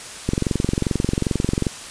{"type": "click train", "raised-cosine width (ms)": 3, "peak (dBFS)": -6, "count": 32, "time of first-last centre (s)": [0.29, 1.668], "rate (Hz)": 22.5, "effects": ["white hiss -35 dBFS RMS until 1.9 s", "resampled to 22050 Hz"]}